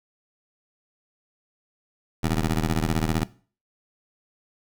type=ring-modulated tone; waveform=15% pulse; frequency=79 Hz; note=D#2; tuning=27 cents sharp; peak=-13 dBFS; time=2.23-3.24 s; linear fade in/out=5 ms; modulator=47.2 Hz; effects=noise-tail reverb RT60 0.4 s tail -19 dB re dry